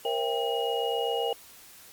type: tone cluster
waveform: sine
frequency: 468.4 / 536 / 663 / 794 / 2888 Hz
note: A#4 / C5 / E5 / G5 / F#7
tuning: +8 / +42 / +10 / +22 / -43 cents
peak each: -29 / -35 / -36 / -32 / -34 dBFS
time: 0.05-1.33 s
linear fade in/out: 2 ms
effects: white hiss -51 dBFS RMS until 1.92 s + Opus 48 kbps